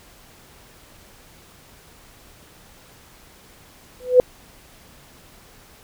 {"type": "tone with exponential growth", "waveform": "sine", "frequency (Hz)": 501, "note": "B4", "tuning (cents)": 25, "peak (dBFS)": -4, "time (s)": [4, 4.2], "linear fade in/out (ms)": 1, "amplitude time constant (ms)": 43, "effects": ["pink hiss -49 dBFS RMS until 5.83 s"]}